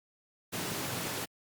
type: high-pass noise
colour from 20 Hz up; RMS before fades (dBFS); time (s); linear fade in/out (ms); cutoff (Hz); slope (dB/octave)
pink; -36; 0.52-1.26; 20; 100; 48
effects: Opus 48 kbps